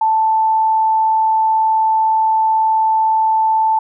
sine tone, 881 Hz, A5, 2 cents sharp, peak -11 dBFS, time 0.01-3.79 s, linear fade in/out 5 ms, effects none

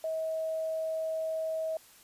sine tone, 640 Hz, D#5, 49 cents sharp, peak -30 dBFS, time 0.04-1.77 s, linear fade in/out 2 ms, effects white hiss -57 dBFS RMS until 2.03 s + resampled to 32000 Hz

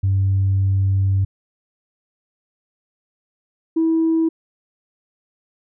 sine tone pair in turn, 96.9 / 325.1 Hz, G2 / E4, -20 / -24 cents, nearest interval octave + major sixth, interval 2096 cents, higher second, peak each -13 dBFS, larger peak neither, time 0.03-1.25 / 3.76-4.29 s, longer first, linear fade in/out 10 ms, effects tanh soft clip ceiling -11 dBFS

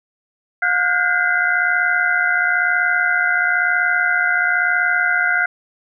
sine tone cluster, 715 / 1430 / 1491 / 1586 / 2045 Hz, F5 / F6 / F#6 / G6 / C7, +41 / +41 / +13 / +20 / -40 cents, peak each -25 / -18 / -23 / -20 / -22 dBFS, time 0.62-5.46 s, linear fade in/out 5 ms, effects none

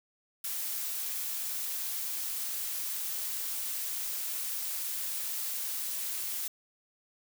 blue noise, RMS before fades -35 dBFS, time 0.44-6.48 s, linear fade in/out 5 ms, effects none

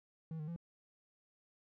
triangle tone with pitch steps, 160.9 / 152.7 / 169.3 Hz, E3 / D#3 / E3, -42 / -32 / +46 cents, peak -38 dBFS, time 0.31-0.562 s, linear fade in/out 2 ms, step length 84 ms, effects none

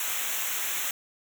white noise with comb filter, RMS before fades -30 dBFS, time 0-0.91 s, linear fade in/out 2 ms, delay 0.21 ms, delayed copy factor -0.8, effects none

